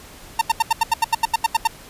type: tone bursts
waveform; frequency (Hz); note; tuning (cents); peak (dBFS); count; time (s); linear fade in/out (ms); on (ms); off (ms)
45% pulse; 909; A#5; -44; -13; 13; 0.39-1.674; 5; 24; 81
effects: pink hiss -42 dBFS RMS until 1.89 s + resampled to 32000 Hz